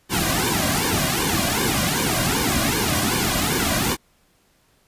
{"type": "noise with flanger", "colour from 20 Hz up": "pink", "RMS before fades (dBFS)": -21, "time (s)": [0.09, 3.97], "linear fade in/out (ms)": 50, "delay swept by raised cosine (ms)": [1.5, 2.32], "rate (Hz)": 2.6, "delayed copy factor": -0.95, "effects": ["pink hiss -61 dBFS RMS until 4.87 s", "resampled to 32000 Hz"]}